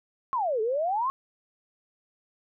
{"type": "exponential two-way sweep", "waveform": "sine", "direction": "down then up", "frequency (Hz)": [1108.7, 421.5, 1108.7], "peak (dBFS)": -24, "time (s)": [0.33, 1.1], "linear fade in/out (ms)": 0, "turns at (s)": 0.61, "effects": []}